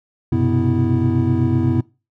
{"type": "tone cluster", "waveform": "triangle", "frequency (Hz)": [96.1, 123.3, 131.4, 249.1, 327.5], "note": ["G2", "B2", "C3", "B3", "E4"], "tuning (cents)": [-34, -2, 8, 15, -11], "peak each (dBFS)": -19, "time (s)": [0.32, 1.81], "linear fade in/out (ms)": 5, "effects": ["noise-tail reverb RT60 0.3 s tail -22 dB re dry"]}